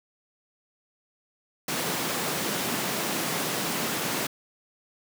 pink high-pass noise, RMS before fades -29 dBFS, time 1.68-4.27 s, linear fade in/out 5 ms, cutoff 150 Hz, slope 24 dB/octave, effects none

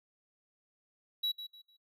triangle tone with echo, 3900 Hz, B7, 23 cents flat, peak -28 dBFS, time 1.23-1.32 s, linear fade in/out 10 ms, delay 150 ms, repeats 3, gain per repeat -11 dB, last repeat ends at 1.77 s, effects noise-tail reverb RT60 0.2 s tail -25 dB re dry

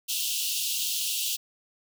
pink high-pass noise, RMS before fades -29 dBFS, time 0.08-1.37 s, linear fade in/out 20 ms, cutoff 2700 Hz, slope 96 dB/octave, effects none

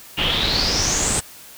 pink noise with low-pass filter sweep, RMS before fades -20 dBFS, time 0.17-1.21 s, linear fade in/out 20 ms, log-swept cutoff 2900 to 8700 Hz, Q 7.8, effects white hiss -42 dBFS RMS until 1.57 s

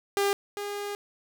sawtooth tone pair in turn, 400.5 / 408 Hz, G4 / G#4, +37 / -31 cents, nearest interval unison, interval 32 cents, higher second, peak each -19 / -28 dBFS, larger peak first, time 0.17-0.33 / 0.57-0.95 s, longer second, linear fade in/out 0 ms, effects none

